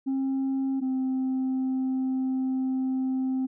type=tone pair in turn; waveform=sine; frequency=268.1 / 261.2 Hz; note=C4 / C4; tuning=+42 / -3 cents; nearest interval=unison; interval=45 cents; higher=first; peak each=-22 dBFS; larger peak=neither; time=0.06-0.81 / 0.81-3.47 s; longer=second; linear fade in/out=20 ms; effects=tanh soft clip ceiling -23 dBFS